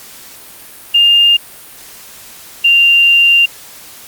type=tone pair in turn; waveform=sine; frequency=2810 / 2784 Hz; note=F7 / F7; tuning=+10 / -6 cents; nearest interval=unison; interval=16 cents; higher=first; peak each=-5 dBFS; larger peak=neither; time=0.94-1.37 / 2.64-3.46 s; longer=second; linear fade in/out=10 ms; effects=white hiss -35 dBFS RMS until 4.07 s + Opus 48 kbps